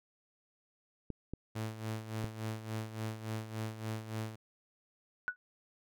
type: clicks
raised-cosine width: 3 ms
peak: -26 dBFS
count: 3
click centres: 1.103 / 1.336 / 2.243 s
type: tone with tremolo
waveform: sawtooth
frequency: 110 Hz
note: A2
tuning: in tune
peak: -31 dBFS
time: 1.55-4.36 s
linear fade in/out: 10 ms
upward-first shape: sine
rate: 3.5 Hz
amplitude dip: 70%
type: tone with exponential decay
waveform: sine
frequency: 1475 Hz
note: F#6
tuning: 6 cents flat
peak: -27 dBFS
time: 5.28-5.36 s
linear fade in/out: 0 ms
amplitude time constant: 17 ms
effects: none